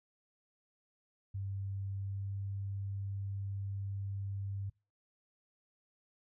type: tone with pitch glide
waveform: sine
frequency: 98 to 98.74 Hz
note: G2 to G2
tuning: 0 to +13 cents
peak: -36 dBFS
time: 1.34-4.7 s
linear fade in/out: 10 ms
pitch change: +13 cents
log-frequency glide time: 1.95-2.32 s
effects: noise-tail reverb RT60 0.3 s tail -25 dB re dry